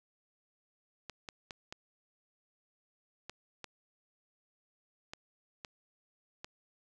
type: clicks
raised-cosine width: 0.2 ms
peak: -25 dBFS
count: 9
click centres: 1.097 / 1.288 / 1.508 / 1.725 / 3.296 / 3.643 / 5.135 / 5.648 / 6.445 s
effects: none